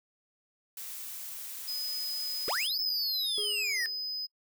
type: noise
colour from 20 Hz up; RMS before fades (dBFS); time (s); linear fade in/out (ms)
blue; -41; 0.77-2.67; 2
type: tone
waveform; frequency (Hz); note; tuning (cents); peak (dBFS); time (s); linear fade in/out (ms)
triangle; 5020; D#8; +15; -32; 1.67-4.27; 20
type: linear two-way sweep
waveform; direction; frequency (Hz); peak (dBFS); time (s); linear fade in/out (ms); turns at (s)
square; up then down; 351.6 to 5274 to 1766; -31; 2.48-3.86; 0; 2.8
type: tone with exponential decay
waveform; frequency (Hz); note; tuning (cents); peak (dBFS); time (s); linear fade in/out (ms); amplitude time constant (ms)
triangle; 415.3; G#4; 0; -34; 3.38-4.12; 0; 160
effects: noise-tail reverb RT60 0.1 s tail -22 dB re dry